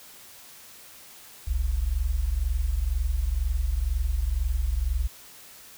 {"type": "tone pair together", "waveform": "sine", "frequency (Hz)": [44.25, 66.3], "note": ["F1", "C2"], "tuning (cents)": [23, 23], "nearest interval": "perfect fifth", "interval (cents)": 700, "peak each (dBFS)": [-26, -25], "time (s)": [1.47, 5.08], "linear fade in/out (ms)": 10, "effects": ["white hiss -48 dBFS RMS until 5.77 s"]}